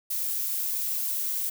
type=noise; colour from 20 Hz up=violet; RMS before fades=-29 dBFS; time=0.1-1.5 s; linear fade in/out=10 ms; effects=none

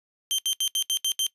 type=tone bursts; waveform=sawtooth; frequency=3136 Hz; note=G7; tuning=in tune; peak=-19 dBFS; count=7; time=0.31-1.266 s; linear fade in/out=0 ms; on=74 ms; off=73 ms; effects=noise-tail reverb RT60 0.1 s tail -19 dB re dry + resampled to 32000 Hz

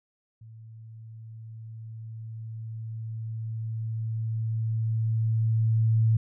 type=tone with level ramp; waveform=sine; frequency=111.8 Hz; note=A2; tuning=28 cents sharp; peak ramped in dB=-44 to -18 dBFS; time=0.41-6.17 s; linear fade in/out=5 ms; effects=none

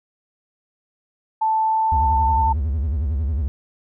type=tone with pitch glide; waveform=sine; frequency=880 to 892.3 Hz; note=A5 to A5; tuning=0 to +24 cents; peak=-16 dBFS; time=1.41-2.53 s; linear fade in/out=10 ms; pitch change=+24 cents; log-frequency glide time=1.62-2.31 s
type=tone with vibrato; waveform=triangle; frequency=73.42 Hz; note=D2; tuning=in tune; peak=-17 dBFS; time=1.92-3.48 s; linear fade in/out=0 ms; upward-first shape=sine; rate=11 Hz; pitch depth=220 cents each way
effects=none

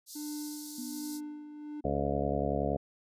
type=high-pass noise; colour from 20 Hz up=pink; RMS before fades=-45 dBFS; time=0.06-1.21 s; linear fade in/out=50 ms; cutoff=4200 Hz; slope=48 dB/octave
type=tone with tremolo; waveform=triangle; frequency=298.4 Hz; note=D4; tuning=28 cents sharp; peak=-34 dBFS; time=0.15-1.81 s; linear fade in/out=10 ms; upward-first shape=sine; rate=1.3 Hz; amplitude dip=60%
type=tone with exponential decay; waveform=sine; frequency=244.6 Hz; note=B3; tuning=16 cents flat; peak=-37 dBFS; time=0.78-1.89 s; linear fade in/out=5 ms; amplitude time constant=240 ms
type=harmonic tone; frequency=70.6 Hz; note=C#2; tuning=32 cents sharp; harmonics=1 / 2 / 3 / 4 / 6 / 7 / 8 / 9 / 10; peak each=-37 / -37 / -37 / -37 / -37 / -37 / -37 / -37 / -37 dBFS; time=1.84-2.77 s; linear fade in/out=10 ms
effects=resampled to 32000 Hz

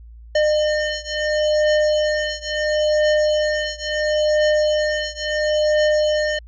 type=beating tone pair; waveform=square; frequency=606 / 606.73 Hz; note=D#5 / D#5; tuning=-46 / -44 cents; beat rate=0.73 Hz; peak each=-20 / -21 dBFS; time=0.35-6.39 s; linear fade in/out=5 ms; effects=added 57 Hz sine -38 dBFS peak until 6.47 s + resampled to 16000 Hz

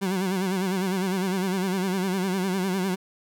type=tone with vibrato; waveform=30% pulse; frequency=188.2 Hz; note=F#3; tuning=30 cents sharp; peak=-21 dBFS; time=0.01-2.96 s; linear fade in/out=20 ms; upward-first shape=sine; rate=9.9 Hz; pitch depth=85 cents each way; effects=none

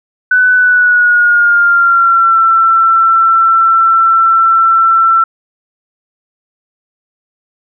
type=tone with pitch glide; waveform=sine; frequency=1498 to 1342.3 Hz; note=F#6 to E6; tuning=+21 to +31 cents; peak=-5 dBFS; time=0.31-5.24 s; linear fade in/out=5 ms; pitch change=-190 cents; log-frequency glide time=0.55-2.37 s; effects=none

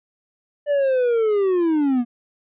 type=linear sweep; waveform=triangle; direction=down; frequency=590 to 233.1 Hz; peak=-14 dBFS; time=0.66-2.05 s; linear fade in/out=50 ms; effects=resampled to 8000 Hz

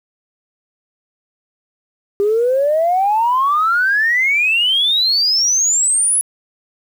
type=exponential sweep; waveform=sine; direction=up; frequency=396.9 to 10548 Hz; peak=-11 dBFS; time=2.2-6.21 s; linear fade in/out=0 ms; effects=tanh soft clip ceiling -7 dBFS + 7-bit

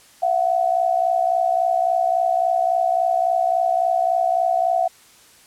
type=tone pair together; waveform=sine; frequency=676.4 / 740 Hz; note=E5 / F#5; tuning=+44 / 0 cents; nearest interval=major second; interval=156 cents; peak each=-19 dBFS; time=0.22-4.88 s; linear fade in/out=10 ms; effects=white hiss -50 dBFS RMS until 5.46 s + low-pass 11000 Hz 12 dB/octave

